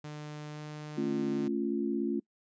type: tone with pitch glide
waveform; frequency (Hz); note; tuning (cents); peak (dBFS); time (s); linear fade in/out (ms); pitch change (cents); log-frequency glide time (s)
sawtooth; 150 to 150.96; D3 to D3; +37 to +48; -36; 0.04-1.48; 5; +11; 0.52-0.58
type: chord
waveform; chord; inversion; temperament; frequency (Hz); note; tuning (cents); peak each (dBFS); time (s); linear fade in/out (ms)
sine; A augmented; none; equal with one note detuned; 220 / 277.2 / 347.8; A3 / C#4 / E#4; 0 / 0 / -7; -33; 0.97-2.2; 10
effects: noise-tail reverb RT60 0.1 s tail -25 dB re dry + resampled to 16000 Hz